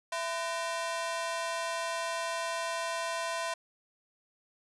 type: ring-modulated tone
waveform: sawtooth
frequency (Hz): 840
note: G#5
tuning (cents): +19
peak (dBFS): -25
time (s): 0.12-3.54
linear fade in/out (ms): 5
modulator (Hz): 174
effects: resampled to 24000 Hz

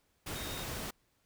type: tone in noise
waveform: sine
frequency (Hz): 3714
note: A#7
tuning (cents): -7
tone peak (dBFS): -46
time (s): 0.35-0.64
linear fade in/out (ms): 10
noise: pink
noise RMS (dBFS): -40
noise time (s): 0.26-0.91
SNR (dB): -9
effects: pink hiss -74 dBFS RMS until 1.25 s

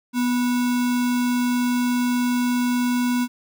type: tone with sample-and-hold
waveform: sine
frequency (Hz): 245.8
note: B3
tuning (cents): -8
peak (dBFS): -18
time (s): 0.13-3.28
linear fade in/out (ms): 50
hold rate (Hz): 1225
effects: none

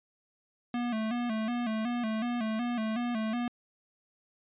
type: tone with vibrato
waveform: square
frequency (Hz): 230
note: A#3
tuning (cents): -23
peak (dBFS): -30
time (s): 0.74-3.48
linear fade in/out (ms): 2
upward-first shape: square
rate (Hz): 2.7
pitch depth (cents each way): 84
effects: resampled to 8000 Hz

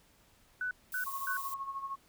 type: tone bursts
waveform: sine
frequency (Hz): 1493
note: F#6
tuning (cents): +15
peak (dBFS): -32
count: 3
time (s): 0.61-1.37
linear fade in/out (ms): 2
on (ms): 100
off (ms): 230
type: noise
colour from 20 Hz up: violet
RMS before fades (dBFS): -43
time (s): 0.92-1.54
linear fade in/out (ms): 2
type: tone with tremolo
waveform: sine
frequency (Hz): 1093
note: C#6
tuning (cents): -25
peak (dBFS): -34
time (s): 1.06-1.96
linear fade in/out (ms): 10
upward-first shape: sine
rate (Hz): 13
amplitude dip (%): 65
effects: pink hiss -65 dBFS RMS until 2.08 s

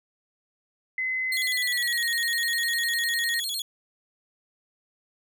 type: tone with pitch glide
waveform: sine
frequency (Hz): 2040 to 1870.7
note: C7 to A#6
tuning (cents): -44 to +6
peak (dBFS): -25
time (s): 0.98-3.4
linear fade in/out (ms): 2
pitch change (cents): -150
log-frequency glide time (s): 1.39-2.07
type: tone with vibrato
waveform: sawtooth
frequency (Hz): 3779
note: A#7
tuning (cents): +23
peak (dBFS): -25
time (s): 1.32-3.62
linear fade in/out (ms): 2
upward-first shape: square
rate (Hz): 9.9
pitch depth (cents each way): 200
effects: none

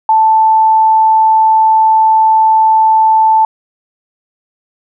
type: tone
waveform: sine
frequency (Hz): 880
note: A5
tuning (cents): 0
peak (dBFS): -5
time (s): 0.09-3.45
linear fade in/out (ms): 2
effects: none

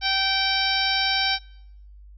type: harmonic tone with a mistuned harmonic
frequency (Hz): 775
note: G5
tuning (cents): -20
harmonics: 1 / 2 / 3 / 4 / 5 / 6 / 7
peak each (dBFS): -28 / -28 / -28 / -28 / -28 / -28 / -28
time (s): 0.01-1.39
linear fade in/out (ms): 50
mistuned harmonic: 5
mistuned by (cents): -18
effects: noise-tail reverb RT60 0.8 s tail -24 dB re dry + added 50 Hz sine -43 dBFS peak until 2.17 s

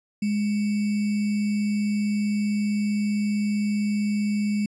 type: tone with sample-and-hold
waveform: sine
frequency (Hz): 207.7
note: G#3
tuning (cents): 0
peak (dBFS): -21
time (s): 0.22-4.66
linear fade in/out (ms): 5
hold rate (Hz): 2450
effects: resampled to 22050 Hz

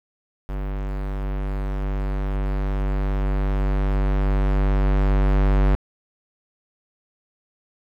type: tone with level ramp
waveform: square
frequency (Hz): 48.73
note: G1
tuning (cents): -10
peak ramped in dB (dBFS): -26 to -15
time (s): 0.49-5.75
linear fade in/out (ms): 0
effects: low-pass 2000 Hz 12 dB/octave + 8-bit

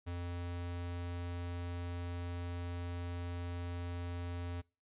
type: tone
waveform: square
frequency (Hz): 87.31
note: F2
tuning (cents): 0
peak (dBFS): -39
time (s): 0.06-4.62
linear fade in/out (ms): 20
effects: noise-tail reverb RT60 0.3 s tail -24 dB re dry + resampled to 8000 Hz

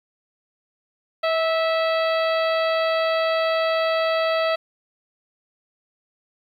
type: harmonic tone with a mistuned harmonic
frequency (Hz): 654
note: E5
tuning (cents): -14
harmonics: 1 / 2 / 3 / 4 / 5 / 6 / 7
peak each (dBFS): -20 / -26 / -30 / -32 / -34 / -36 / -37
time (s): 1.23-4.56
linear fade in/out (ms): 10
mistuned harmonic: 1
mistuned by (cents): -18
effects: 9-bit

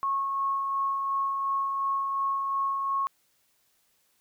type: tone with tremolo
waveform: sine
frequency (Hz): 1095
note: C#6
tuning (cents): -22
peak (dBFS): -24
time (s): 0.03-3.07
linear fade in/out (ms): 0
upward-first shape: sine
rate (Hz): 2.8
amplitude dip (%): 30
effects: white hiss -69 dBFS RMS until 4.2 s

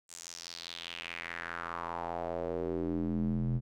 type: tone with band-pass filter sweep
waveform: square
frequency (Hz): 42.47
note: F1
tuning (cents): -48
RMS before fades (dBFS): -36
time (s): 0.08-3.61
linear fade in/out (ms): 50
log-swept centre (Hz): 7900 to 140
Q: 3.2
effects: none

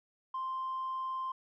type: tone with tanh clipping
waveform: triangle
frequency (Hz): 1046.5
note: C6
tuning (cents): 0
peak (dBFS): -34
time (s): 0.34-1.32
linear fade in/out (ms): 5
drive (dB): 5
effects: none

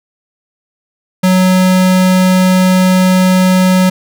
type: tone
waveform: square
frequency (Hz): 185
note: F#3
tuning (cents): 0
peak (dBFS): -7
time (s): 1.23-3.9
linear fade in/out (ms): 10
effects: none

